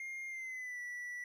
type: tone with pitch glide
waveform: triangle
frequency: 2122 to 1957.2 Hz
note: C7 to B6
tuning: +24 to -16 cents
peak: -39 dBFS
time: 0-1.24 s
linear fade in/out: 2 ms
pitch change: -140 cents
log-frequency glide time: 0.28-0.8 s
effects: none